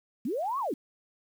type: linear two-way sweep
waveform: sine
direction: up then down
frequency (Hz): 198.7 to 1153 to 220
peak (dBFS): -28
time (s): 0.25-0.74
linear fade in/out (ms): 5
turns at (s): 0.59
effects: 9-bit